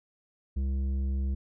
sine tone with tanh clipping, 67.2 Hz, C2, 47 cents sharp, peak -28 dBFS, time 0.56-1.35 s, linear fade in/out 10 ms, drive 9 dB, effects none

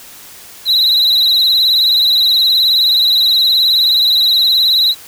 triangle tone with vibrato, 3951 Hz, B7, in tune, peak -7 dBFS, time 0.65-4.95 s, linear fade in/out 50 ms, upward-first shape triangle, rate 19 Hz, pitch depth 80 cents each way, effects white hiss -36 dBFS RMS until 5.07 s

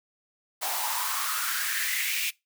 white noise with high-pass filter sweep, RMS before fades -29 dBFS, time 0.61-2.31 s, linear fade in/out 20 ms, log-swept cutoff 730 to 2600 Hz, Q 4.9, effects noise-tail reverb RT60 0.2 s tail -22 dB re dry

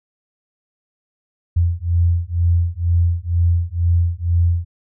sine beating tone pair, 84.9 / 87 Hz, F2 / F2, -48 / -6 cents, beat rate 2.1 Hz, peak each -17 dBFS, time 1.56-4.65 s, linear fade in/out 10 ms, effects none

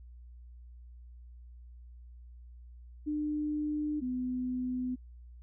sine tone pair in turn, 300 / 252.3 Hz, D4 / B3, +37 / +37 cents, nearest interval minor third, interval 300 cents, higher first, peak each -30 / -31 dBFS, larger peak first, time 3.06-4.01 / 4.01-4.96 s, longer neither, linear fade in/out 20 ms, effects added 60 Hz sine -48 dBFS peak until 5.42 s

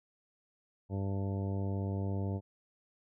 harmonic tone, 98 Hz, G2, in tune, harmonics 1 / 2 / 3 / 4 / 5 / 6 / 7 / 9, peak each -33 / -39 / -43 / -45 / -47 / -49 / -50 / -52 dBFS, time 0.89-2.41 s, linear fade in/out 50 ms, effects none

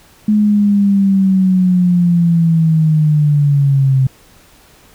sine linear sweep, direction down, 212.6 to 130.81 Hz, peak -8 dBFS, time 0.28-4.07 s, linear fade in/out 5 ms, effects pink hiss -46 dBFS RMS until 4.94 s

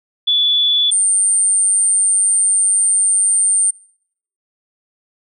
sine tone pair in turn, 3446 / 8902 Hz, A7 / C#9, -37 / +6 cents, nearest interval octave + major third, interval 1643 cents, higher second, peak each -11 dBFS, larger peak neither, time 0.27-0.91 / 0.91-3.71 s, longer second, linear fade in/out 10 ms, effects noise-tail reverb RT60 0.7 s tail -26 dB re dry

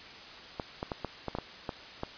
clicks, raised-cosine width 1 ms, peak -19 dBFS, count 9, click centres 0.598 / 0.829 / 0.918 / 1.047 / 1.283 / 1.351 / 1.386 / 1.692 / 2.034 s, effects white hiss -47 dBFS RMS until 2.17 s + resampled to 11025 Hz

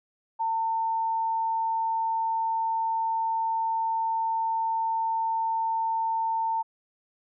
sine tone, 900 Hz, A5, 39 cents sharp, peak -24 dBFS, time 0.39-6.63 s, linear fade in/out 20 ms, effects none

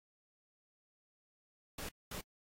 pink noise bursts at uneven times, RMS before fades -44 dBFS, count 2, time 1.78-1.89 / 2.11-2.21 s, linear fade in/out 5 ms, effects AAC 48 kbps

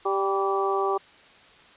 harmonic tone with a mistuned harmonic, 195.9 Hz, G3, 1 cent flat, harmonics 2 / 3 / 4 / 5 / 6, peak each -25 / -35 / -28 / -33 / -28 dBFS, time 0.05-0.98 s, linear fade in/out 10 ms, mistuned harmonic 6, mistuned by -25 cents, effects white hiss -52 dBFS RMS until 1.76 s + resampled to 8000 Hz

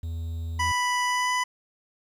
triangle tone, 82.41 Hz, E2, in tune, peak -27 dBFS, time 0.03-0.72 s, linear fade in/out 5 ms
25% pulse tone with pitch glide, 987.8 to 996.4 Hz, B5 to B5, 0 to +15 cents, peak -19 dBFS, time 0.59-1.44 s, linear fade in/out 10 ms, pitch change +15 cents, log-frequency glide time 1.04-1.3 s
effects low-pass 9000 Hz 12 dB/octave + 9-bit

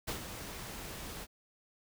pink noise with ADSR envelope, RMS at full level -36 dBFS, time 0.07-1.27 s, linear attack 17 ms, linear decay 100 ms, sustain -8 dB, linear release 45 ms, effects none

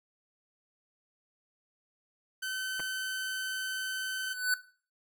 sawtooth tone, 1528 Hz, G6, 45 cents flat, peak -30 dBFS, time 2.42-4.34 s, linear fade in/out 10 ms
clicks, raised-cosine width 0.5 ms, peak -26 dBFS, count 2, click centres 2.796 / 2.802 s
square tone with exponential growth, 1500 Hz, F#6, 23 cents sharp, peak -23 dBFS, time 4.08-4.54 s, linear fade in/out 2 ms, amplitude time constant 100 ms
effects noise-tail reverb RT60 0.4 s tail -17 dB re dry

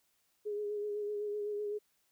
sine tone with vibrato, 415.4 Hz, G#4, in tune, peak -34 dBFS, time 0.45-1.79 s, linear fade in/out 20 ms, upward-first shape sine, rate 7.9 Hz, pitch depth 27 cents each way, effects white hiss -75 dBFS RMS until 2.11 s

